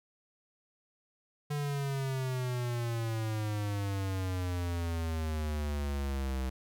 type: exponential sweep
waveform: square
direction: down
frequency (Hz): 147.5 to 64.3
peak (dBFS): -32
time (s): 1.5-6.5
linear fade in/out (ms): 10
effects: none